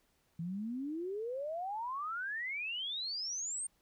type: exponential sweep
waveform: sine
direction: up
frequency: 160.8 to 8870 Hz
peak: -36 dBFS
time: 0.39-3.67 s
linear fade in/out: 5 ms
effects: pink hiss -74 dBFS RMS until 3.81 s